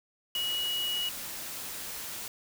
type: tone in noise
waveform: sine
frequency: 2911 Hz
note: F#7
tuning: 29 cents flat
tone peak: -29 dBFS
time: 0.35-1.09 s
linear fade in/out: 2 ms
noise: white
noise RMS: -39 dBFS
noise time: 0.35-2.28 s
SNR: +7 dB
effects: none